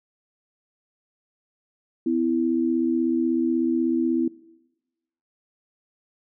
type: tone pair together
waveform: sine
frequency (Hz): 253.7 / 330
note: B3 / E4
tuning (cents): +47 / +2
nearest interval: perfect fourth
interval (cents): 455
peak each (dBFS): -23 / -22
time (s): 2.06-4.28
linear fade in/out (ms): 5
effects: noise-tail reverb RT60 1.0 s tail -20 dB re dry